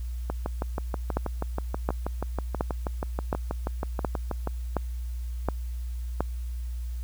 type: two click trains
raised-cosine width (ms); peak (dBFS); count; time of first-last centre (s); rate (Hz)
1; -15 / -11; 27 / 8; 0.3-4.473 / 1.17-6.206; 6.23 / 1.39
effects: added 60 Hz sine -30 dBFS peak until 7.03 s + white hiss -56 dBFS RMS until 7.03 s